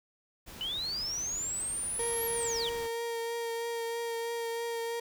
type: noise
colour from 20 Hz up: pink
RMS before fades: -47 dBFS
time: 0.46-2.88 s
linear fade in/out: 20 ms
type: linear two-way sweep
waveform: sine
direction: up then down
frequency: 2923 to 11530 to 2923 Hz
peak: -32 dBFS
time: 0.61-2.69 s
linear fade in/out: 0 ms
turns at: 2.26 s
type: tone with vibrato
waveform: 35% pulse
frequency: 464.2 Hz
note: A#4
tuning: 7 cents flat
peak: -31 dBFS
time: 1.99-5 s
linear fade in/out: 5 ms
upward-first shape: triangle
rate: 3.1 Hz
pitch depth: 17 cents each way
effects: none